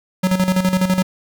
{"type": "tone with tremolo", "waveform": "square", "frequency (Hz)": 185.5, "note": "F#3", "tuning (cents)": 5, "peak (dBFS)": -13, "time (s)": [0.23, 1.03], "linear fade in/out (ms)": 10, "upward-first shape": "square", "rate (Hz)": 12, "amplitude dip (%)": 65, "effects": ["9-bit"]}